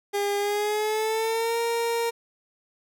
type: tone with pitch glide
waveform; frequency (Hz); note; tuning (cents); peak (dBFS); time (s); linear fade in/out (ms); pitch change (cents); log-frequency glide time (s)
30% pulse; 405.2 to 465.5; G#4 to A#4; -43 to -2; -21; 0.13-2.11; 20; +241; 0.38-1.59
effects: none